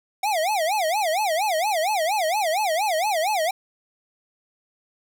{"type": "tone with vibrato", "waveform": "square", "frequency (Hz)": 734, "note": "F#5", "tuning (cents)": -14, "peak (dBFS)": -21, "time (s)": [0.23, 3.51], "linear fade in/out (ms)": 5, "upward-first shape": "sine", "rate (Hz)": 4.3, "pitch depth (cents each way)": 290, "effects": []}